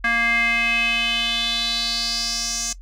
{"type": "tone with band-pass filter sweep", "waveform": "square", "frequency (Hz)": 233.1, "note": "A#3", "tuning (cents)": 0, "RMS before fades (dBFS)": -22, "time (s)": [0.04, 2.73], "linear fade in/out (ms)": 5, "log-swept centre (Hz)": [1800, 6400], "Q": 4.9, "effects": ["noise-tail reverb RT60 0.1 s tail -18 dB re dry", "added 43 Hz sine -37 dBFS peak until 2.81 s"]}